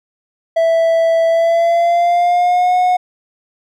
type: tone with pitch glide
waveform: triangle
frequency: 659.3 to 727.3 Hz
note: E5 to F#5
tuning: 0 to -30 cents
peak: -8 dBFS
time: 0.56-2.97 s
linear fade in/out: 10 ms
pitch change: +170 cents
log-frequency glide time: 1.27-2.76 s
effects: none